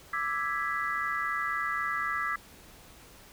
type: chord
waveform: sine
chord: E dominant seventh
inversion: third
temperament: equal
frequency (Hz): 1174.7 / 1318.5 / 1661.2 / 1975.5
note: D6 / E6 / G#6 / B6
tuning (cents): 0 / 0 / 0 / 0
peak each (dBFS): -34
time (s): 0.13-2.36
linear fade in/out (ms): 5
effects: pink hiss -53 dBFS RMS until 3.32 s